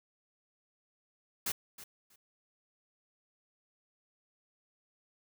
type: noise with echo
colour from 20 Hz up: white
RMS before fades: -34 dBFS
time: 1.46-1.52 s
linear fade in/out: 5 ms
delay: 320 ms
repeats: 2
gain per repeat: -15 dB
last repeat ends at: 2.16 s
effects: none